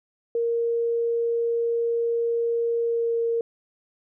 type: tone with pitch glide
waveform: sine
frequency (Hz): 466.2 to 463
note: A#4 to A#4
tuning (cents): 0 to -12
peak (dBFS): -21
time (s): 0.35-3.41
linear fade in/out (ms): 2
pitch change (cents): -12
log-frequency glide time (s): 2.81-3.19
effects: none